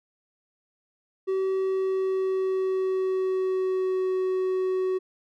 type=tone with pitch glide; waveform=triangle; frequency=381.6 to 373.5 Hz; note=G4 to F#4; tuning=-47 to +16 cents; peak=-21 dBFS; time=1.27-4.99 s; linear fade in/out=20 ms; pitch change=-37 cents; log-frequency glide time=1.53-4.11 s; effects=none